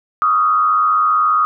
sine tone with frequency modulation, 1244.5 Hz, D#6, in tune, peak -11 dBFS, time 0.22-1.45 s, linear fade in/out 0 ms, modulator 94.9 Hz, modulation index 0.75, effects none

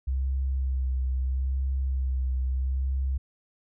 sine tone with vibrato, 65.41 Hz, C2, in tune, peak -24 dBFS, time 0.07-3.18 s, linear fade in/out 10 ms, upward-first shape sine, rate 0.77 Hz, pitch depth 29 cents each way, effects none

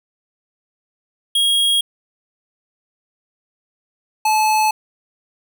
square tone pair in turn, 3280 / 863.8 Hz, G#7 / A5, -22 / -32 cents, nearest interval octave + major seventh, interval 2310 cents, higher first, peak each -14 dBFS, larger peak neither, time 1.35-1.81 / 4.25-4.71 s, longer neither, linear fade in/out 5 ms, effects none

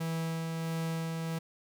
45% pulse tone with tremolo, 163.5 Hz, E3, 14 cents flat, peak -31 dBFS, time 0-1.39 s, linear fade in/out 10 ms, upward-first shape sine, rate 1.5 Hz, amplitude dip 25%, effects none

